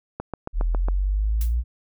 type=click train; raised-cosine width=1 ms; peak=-15 dBFS; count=6; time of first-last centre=0.2-0.885 s; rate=7.3 Hz
type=exponential sweep; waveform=sine; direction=up; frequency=39.5 to 60.7 Hz; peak=-19 dBFS; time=0.53-1.64 s; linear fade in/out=50 ms
type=noise with exponential decay; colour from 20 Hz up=blue; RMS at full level=-32 dBFS; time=1.41-1.56 s; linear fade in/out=2 ms; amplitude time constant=32 ms
effects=none